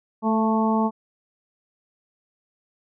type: harmonic tone with a mistuned harmonic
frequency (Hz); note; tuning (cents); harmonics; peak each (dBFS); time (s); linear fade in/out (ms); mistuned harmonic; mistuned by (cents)
220; A3; 0; 1 / 2 / 3 / 4 / 5; -20 / -28 / -29 / -25 / -29; 0.22-0.91; 50; 3; +24
effects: none